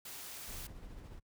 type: noise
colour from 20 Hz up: white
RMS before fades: -47 dBFS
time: 0.05-0.67 s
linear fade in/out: 5 ms
type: noise with tremolo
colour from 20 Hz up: brown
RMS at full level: -47 dBFS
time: 0.47-1.2 s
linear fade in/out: 20 ms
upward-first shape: sine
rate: 14 Hz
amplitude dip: 35%
effects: noise-tail reverb RT60 0.1 s tail -26 dB re dry